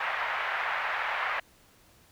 white band-pass noise, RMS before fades -31 dBFS, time 0-1.4 s, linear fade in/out 5 ms, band 700 to 2100 Hz, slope 24 dB/octave, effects pink hiss -60 dBFS RMS until 2.11 s

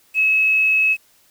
sine tone with quantisation, 2578 Hz, E7, 39 cents flat, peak -13 dBFS, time 0.14-0.97 s, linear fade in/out 50 ms, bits 7, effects white hiss -56 dBFS RMS until 1.3 s

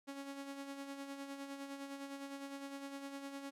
sawtooth tone with tremolo, 277.2 Hz, C#4, in tune, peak -39 dBFS, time 0.07-3.51 s, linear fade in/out 20 ms, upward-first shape sine, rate 9.8 Hz, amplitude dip 50%, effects low-pass 12000 Hz 12 dB/octave

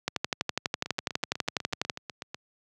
two click trains, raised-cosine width 0.2 ms, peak -9 / -19 dBFS, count 23 / 13, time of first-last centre 0.08-1.898 / 0.86-2.345 s, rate 12.1 / 8.08 Hz, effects high-pass 100 Hz 12 dB/octave

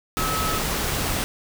sine tone in noise, 1291 Hz, E6, 37 cents flat, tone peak -26 dBFS, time 0.17-0.58 s, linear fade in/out 0 ms, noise pink, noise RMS -25 dBFS, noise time 0.17-1.24 s, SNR -4 dB, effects none

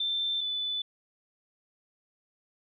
sine tone pair in turn, 3556 / 3493 Hz, A7 / A7, +18 / -13 cents, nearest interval unison, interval 31 cents, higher first, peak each -27 / -29 dBFS, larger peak first, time 0-0.41 / 0.41-0.82 s, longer neither, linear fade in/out 5 ms, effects none

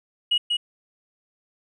triangle tone with echo, 2900 Hz, F#7, 35 cents flat, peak -14 dBFS, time 0.31-0.38 s, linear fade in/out 10 ms, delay 190 ms, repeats 1, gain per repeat -4 dB, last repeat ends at 0.57 s, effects tanh soft clip ceiling -15 dBFS + resampled to 22050 Hz

